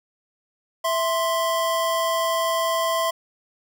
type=tone pair together; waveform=square; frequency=659.2 / 1048 Hz; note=E5 / C6; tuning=0 / +2 cents; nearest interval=minor sixth; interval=802 cents; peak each=-24 dBFS; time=0.84-3.11 s; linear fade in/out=10 ms; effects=none